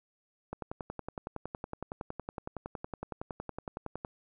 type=click train; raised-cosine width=1 ms; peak=-23 dBFS; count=39; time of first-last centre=0.53-4.049 s; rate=10.8 Hz; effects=none